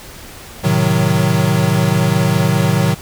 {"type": "chord", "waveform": "square", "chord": "A diminished seventh", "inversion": "none", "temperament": "equal", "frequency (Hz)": [110, 130.81, 155.56, 185], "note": ["A2", "C3", "Eb3", "Gb3"], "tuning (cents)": [0, 0, 0, 0], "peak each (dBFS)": [-19, -19, -17, -18], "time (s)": [0.63, 2.95], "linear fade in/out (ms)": 20, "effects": ["pink hiss -35 dBFS RMS until 3.01 s"]}